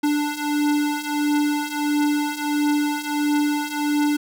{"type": "beating tone pair", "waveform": "square", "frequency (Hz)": [293.7, 295.2], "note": ["D4", "D4"], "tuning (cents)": [0, 9], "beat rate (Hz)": 1.5, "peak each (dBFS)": [-25, -22], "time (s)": [0.03, 4.17], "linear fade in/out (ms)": 10, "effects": []}